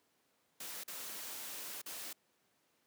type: noise with dropouts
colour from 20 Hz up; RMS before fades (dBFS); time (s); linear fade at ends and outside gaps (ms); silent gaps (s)
white; -45; 0.6-2.13; 5; 0.837-0.878 / 1.817-1.86
effects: pink hiss -75 dBFS RMS until 2.86 s + high-pass 200 Hz 12 dB/octave